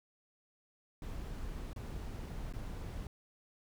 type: noise with dropouts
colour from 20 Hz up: brown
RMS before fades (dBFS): -42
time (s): 1.02-3.07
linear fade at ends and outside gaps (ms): 2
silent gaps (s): 1.732-1.761 / 2.527-2.536
effects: none